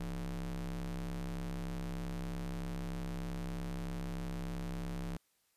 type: ring-modulated tone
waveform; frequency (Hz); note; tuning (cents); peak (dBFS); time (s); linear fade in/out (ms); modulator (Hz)
square; 66.8; C2; +36; -35; 0-5.17; 5; 102
effects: white hiss -75 dBFS RMS until 5.56 s + resampled to 32000 Hz